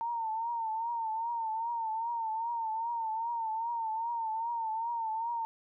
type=tone with vibrato; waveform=sine; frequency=910 Hz; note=A#5; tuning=42 cents flat; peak=-31 dBFS; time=0.01-5.45 s; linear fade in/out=0 ms; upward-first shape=triangle; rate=2.5 Hz; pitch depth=82 cents each way; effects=none